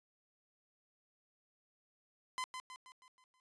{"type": "tone with echo", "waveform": "sawtooth", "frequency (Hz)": 1023, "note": "C6", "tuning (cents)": -39, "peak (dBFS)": -33, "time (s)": [2.38, 2.44], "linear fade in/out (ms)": 0, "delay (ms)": 160, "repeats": 6, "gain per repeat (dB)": -6, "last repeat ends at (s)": 3.4, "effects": ["resampled to 22050 Hz"]}